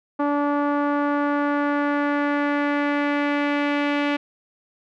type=tone with low-pass filter sweep; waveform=sawtooth; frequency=289.1 Hz; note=D4; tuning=27 cents flat; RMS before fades=-22 dBFS; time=0.19-4.17 s; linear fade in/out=10 ms; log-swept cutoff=1100 to 2600 Hz; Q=1.9; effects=none